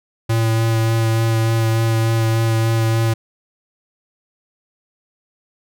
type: tone with vibrato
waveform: square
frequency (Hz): 113.1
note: A2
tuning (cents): +48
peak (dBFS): -15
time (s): 0.29-3.14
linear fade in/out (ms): 10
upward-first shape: sine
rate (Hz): 3.4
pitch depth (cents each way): 13
effects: none